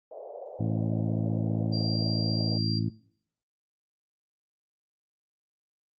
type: band-pass noise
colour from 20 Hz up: white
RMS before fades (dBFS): -42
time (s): 0.11-2.58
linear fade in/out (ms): 5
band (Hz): 460 to 660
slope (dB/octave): 48
type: harmonic tone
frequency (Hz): 55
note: A1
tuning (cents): 0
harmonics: 2 / 3 / 4 / 5 / 6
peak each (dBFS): -28 / -32 / -34 / -36 / -38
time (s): 0.59-2.9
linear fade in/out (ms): 20
type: tone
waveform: sine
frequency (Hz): 4742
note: D8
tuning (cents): +16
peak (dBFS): -33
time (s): 1.72-2.8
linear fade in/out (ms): 20
effects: noise-tail reverb RT60 0.6 s tail -21 dB re dry + Opus 48 kbps